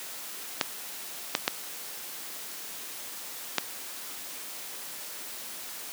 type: clicks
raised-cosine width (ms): 0.2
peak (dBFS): -5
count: 4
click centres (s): 0.612 / 1.351 / 1.479 / 3.583
effects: white hiss -40 dBFS RMS until 5.92 s + high-pass 200 Hz 12 dB/octave